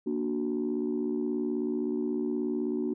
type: chord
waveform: sine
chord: Bb augmented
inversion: none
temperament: equal with one note detuned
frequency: 234.7 / 293.7 / 370 Hz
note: Bb3 / D4 / F#4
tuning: +12 / 0 / 0 cents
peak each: -31 dBFS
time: 0.06-2.94 s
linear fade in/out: 10 ms
effects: tanh soft clip ceiling -21 dBFS